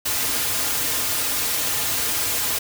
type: noise with comb filter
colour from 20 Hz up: white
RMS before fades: -23 dBFS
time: 0.05-2.59 s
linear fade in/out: 10 ms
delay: 5.3 ms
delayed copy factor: -1
effects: none